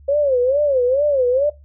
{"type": "tone with vibrato", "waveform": "sine", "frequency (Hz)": 539, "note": "C#5", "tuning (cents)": -49, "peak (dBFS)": -13, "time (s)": [0.08, 1.5], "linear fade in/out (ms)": 10, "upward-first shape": "sine", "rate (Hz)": 2.3, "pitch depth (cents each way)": 170, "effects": ["noise-tail reverb RT60 0.2 s tail -17 dB re dry", "added 71 Hz sine -42 dBFS peak until 1.64 s"]}